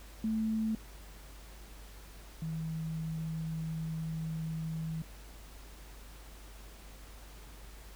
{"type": "tone pair in turn", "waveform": "sine", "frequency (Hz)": [220, 160.44], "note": ["A3", "E3"], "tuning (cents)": [0, -47], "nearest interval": "perfect fourth", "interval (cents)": 547, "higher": "first", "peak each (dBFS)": [-29, -34], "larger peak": "first", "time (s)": [[0.24, 0.75], [2.42, 5.02]], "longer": "second", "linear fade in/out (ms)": 2, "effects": ["added 50 Hz sine -49 dBFS peak until 7.95 s", "pink hiss -55 dBFS RMS until 7.95 s"]}